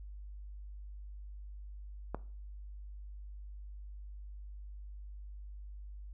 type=click; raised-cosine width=1 ms; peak=-22 dBFS; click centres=2.146 s; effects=noise-tail reverb RT60 0.4 s tail -18 dB re dry + added 50 Hz sine -44 dBFS peak until 6.13 s